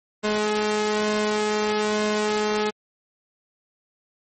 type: tone with flanger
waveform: sawtooth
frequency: 211.7 Hz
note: G#3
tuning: 33 cents sharp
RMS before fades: -23 dBFS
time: 0.23-2.71 s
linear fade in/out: 20 ms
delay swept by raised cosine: 1.9 to 2.53 ms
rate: 1.1 Hz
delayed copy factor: +0.6
effects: MP3 32 kbps